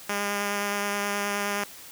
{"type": "tone with vibrato", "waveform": "5% pulse", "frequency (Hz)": 203.2, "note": "G#3", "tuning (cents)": -38, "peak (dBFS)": -15, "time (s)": [0.09, 1.64], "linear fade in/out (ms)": 5, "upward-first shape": "sine", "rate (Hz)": 9.5, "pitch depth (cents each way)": 11, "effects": ["white hiss -45 dBFS RMS until 1.91 s", "high-pass 60 Hz 12 dB/octave"]}